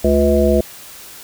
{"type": "harmonic tone with a mistuned harmonic", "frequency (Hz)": 70.9, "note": "C#2", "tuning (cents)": 40, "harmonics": [1, 3, 5, 7, 9], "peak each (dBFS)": [-17, -17, -17, -17, -17], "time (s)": [0.04, 0.61], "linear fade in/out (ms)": 5, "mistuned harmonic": 3, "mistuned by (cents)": 17, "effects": ["white hiss -37 dBFS RMS until 1.23 s"]}